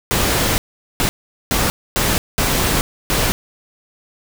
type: noise bursts at uneven times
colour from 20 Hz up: pink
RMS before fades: -17 dBFS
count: 6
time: 0.11-0.58 / 1-1.09 / 1.51-1.7 / 1.96-2.18 / 2.38-2.81 / 3.1-3.32 s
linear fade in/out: 0 ms
effects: none